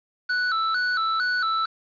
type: tone with vibrato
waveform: square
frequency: 1398 Hz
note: F6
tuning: 1 cent sharp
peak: -22 dBFS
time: 0.29-1.66 s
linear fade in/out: 10 ms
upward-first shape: square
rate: 2.2 Hz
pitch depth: 100 cents each way
effects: resampled to 11025 Hz + 8-bit